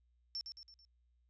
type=tone with echo; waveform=sine; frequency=5410 Hz; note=E8; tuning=44 cents sharp; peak=-38 dBFS; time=0.35-0.41 s; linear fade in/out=0 ms; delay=110 ms; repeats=4; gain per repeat=-6 dB; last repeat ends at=0.85 s; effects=added 60 Hz sine -70 dBFS peak until 1.29 s + resampled to 16000 Hz